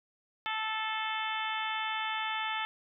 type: harmonic tone with a mistuned harmonic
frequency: 438.4 Hz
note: A4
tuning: 6 cents flat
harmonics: 2 / 3 / 4 / 5 / 6 / 7 / 8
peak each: -36 / -38 / -39 / -40 / -41 / -41 / -42 dBFS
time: 0.46-2.65 s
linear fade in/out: 0 ms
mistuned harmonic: 5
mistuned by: -17 cents
effects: none